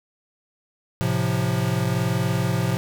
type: chord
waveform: square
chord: F major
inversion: first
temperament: equal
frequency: 110 / 130.81 / 174.61 Hz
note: A2 / C3 / F3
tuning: 0 / 0 / 0 cents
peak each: -26 / -25 / -26 dBFS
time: 1.01-2.77 s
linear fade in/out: 0 ms
effects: none